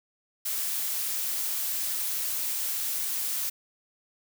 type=noise; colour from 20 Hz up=blue; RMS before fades=-30 dBFS; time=0.45-3.5 s; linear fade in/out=10 ms; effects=none